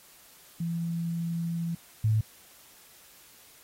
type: tone pair in turn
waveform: sine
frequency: 168.2 / 109.05 Hz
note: E3 / A2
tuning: +35 / -15 cents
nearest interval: minor sixth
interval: 750 cents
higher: first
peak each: -28 / -21 dBFS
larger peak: second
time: 0.6-1.75 / 2.04-2.21 s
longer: first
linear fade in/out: 5 ms
effects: white hiss -55 dBFS RMS until 3.63 s + AAC 48 kbps